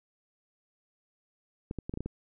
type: clicks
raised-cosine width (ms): 3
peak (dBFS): -22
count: 7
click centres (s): 1.711 / 1.787 / 1.895 / 1.939 / 1.974 / 2.006 / 2.06
effects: none